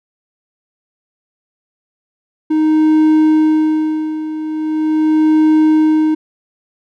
triangle tone with tremolo, 311.1 Hz, D#4, in tune, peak -5 dBFS, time 2.5-6.15 s, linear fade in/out 10 ms, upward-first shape sine, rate 0.41 Hz, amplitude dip 75%, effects none

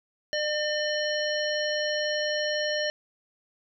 harmonic tone with a mistuned harmonic, 602 Hz, D5, 43 cents sharp, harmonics 1 / 3 / 5 / 7 / 9, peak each -28 / -31 / -34 / -36 / -36 dBFS, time 0.33-2.9 s, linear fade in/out 0 ms, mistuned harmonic 9, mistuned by +48 cents, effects none

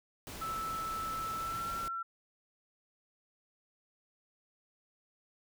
pink noise, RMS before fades -45 dBFS, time 0.27-1.88 s, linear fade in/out 0 ms
sine tone with pitch glide, 1316 to 1352.2 Hz, E6 to E6, -3 to +44 cents, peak -35 dBFS, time 0.41-2.03 s, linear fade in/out 10 ms, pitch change +47 cents, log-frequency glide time 1.33-1.68 s
effects none

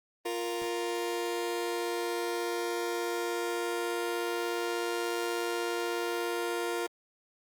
sawtooth tone pair together, 349.7 / 466.3 Hz, F4 / A#4, +2 / +1 cents, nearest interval perfect fourth, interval 499 cents, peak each -29 / -30 dBFS, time 0.25-6.87 s, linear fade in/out 10 ms, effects Opus 32 kbps

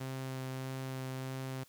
sawtooth tone with vibrato, 131.4 Hz, C3, 8 cents sharp, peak -34 dBFS, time 0-1.64 s, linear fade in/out 10 ms, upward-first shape sine, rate 1.6 Hz, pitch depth 9 cents each way, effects white hiss -64 dBFS RMS until 1.68 s

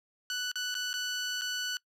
15% pulse tone with dropouts, 1486 Hz, F#6, 7 cents sharp, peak -25 dBFS, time 0.3-1.77 s, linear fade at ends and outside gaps 1 ms, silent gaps 0.516-0.556 / 0.743-0.751 / 0.931-0.939 / 1.412-1.418 s, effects noise-tail reverb RT60 0.1 s tail -23 dB re dry + low-pass 11000 Hz 12 dB/octave

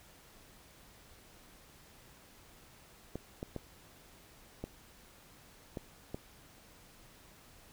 clicks, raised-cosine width 2 ms, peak -25 dBFS, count 6, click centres 3.156 / 3.429 / 3.563 / 4.64 / 5.772 / 6.145 s, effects pink hiss -59 dBFS RMS until 7.72 s

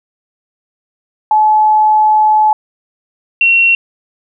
sine tone pair in turn, 858 / 2730 Hz, A5 / F7, -44 / -40 cents, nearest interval octave + minor sixth, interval 2004 cents, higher second, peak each -6 dBFS, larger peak neither, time 1.31-2.53 / 3.41-3.75 s, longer first, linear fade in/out 2 ms, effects none

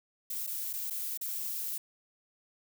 violet noise with dropouts, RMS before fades -36 dBFS, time 0.3-1.78 s, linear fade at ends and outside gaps 5 ms, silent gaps 0.467-0.473 / 0.731-0.735 / 0.901-0.906 / 1.175-1.211 s, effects none

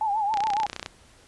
sine tone with vibrato, 841 Hz, G#5, 22 cents sharp, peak -22 dBFS, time 0.01-0.66 s, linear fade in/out 2 ms, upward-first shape triangle, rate 7.2 Hz, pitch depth 120 cents each way
click train, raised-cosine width 0.2 ms, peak -14 dBFS, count 17, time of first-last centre 0.34-0.861 s, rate 30.7 Hz
effects pink hiss -55 dBFS RMS until 1.27 s + resampled to 24000 Hz

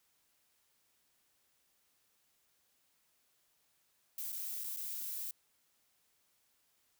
violet noise with dropouts, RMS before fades -41 dBFS, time 4.18-5.31 s, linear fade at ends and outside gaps 2 ms, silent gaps 4.321-4.325 / 4.637-4.641 / 4.764-4.77 s, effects white hiss -75 dBFS RMS until 6.99 s

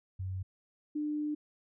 sine tone pair in turn, 93.9 / 299.3 Hz, F#2 / D4, +26 / +33 cents, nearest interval octave + minor sixth, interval 2007 cents, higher second, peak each -34 / -31 dBFS, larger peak second, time 0.19-0.43 / 0.95-1.35 s, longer second, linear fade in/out 10 ms, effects none

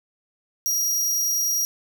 sawtooth tone, 5710 Hz, F8, 37 cents sharp, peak -18 dBFS, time 0.66-1.65 s, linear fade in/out 0 ms, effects none

